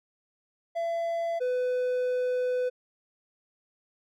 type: tone pair in turn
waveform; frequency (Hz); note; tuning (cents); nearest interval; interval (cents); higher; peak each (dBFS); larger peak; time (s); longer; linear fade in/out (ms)
triangle; 673 / 500.7; E5 / B4; +36 / +24; perfect fourth; 512; first; -25 / -23; second; 0.75-1.4 / 1.4-2.7; second; 20
effects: none